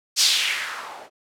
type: noise with low-pass filter sweep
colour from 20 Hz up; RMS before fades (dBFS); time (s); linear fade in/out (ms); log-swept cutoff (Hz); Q
violet; -23; 0.16-1.1; 50; 5400 to 570; 2.4
effects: none